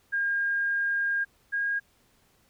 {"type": "tone pair in turn", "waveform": "sine", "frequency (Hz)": [1615, 1629.1], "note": ["G#6", "G#6"], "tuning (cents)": [-49, -34], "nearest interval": "unison", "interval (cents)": 15, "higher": "second", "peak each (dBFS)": [-24, -25], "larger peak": "first", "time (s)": [[0.12, 1.25], [1.52, 1.8]], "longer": "first", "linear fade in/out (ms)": 20, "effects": ["pink hiss -65 dBFS RMS until 2.49 s"]}